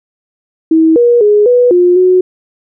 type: tone with pitch steps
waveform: sine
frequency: 321.6 / 478.3 / 416.6 / 490.9 / 355.6 / 367.2 Hz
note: E4 / A#4 / G#4 / B4 / F4 / F#4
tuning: -43 / +44 / +5 / -10 / +31 / -13 cents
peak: -4 dBFS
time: 0.71-2.21 s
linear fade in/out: 5 ms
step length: 250 ms
effects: none